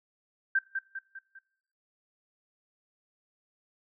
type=tone with echo; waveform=sine; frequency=1568 Hz; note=G6; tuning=in tune; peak=-22 dBFS; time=0.55-0.59 s; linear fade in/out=5 ms; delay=200 ms; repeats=4; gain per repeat=-6 dB; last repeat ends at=1.39 s; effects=noise-tail reverb RT60 0.7 s tail -22 dB re dry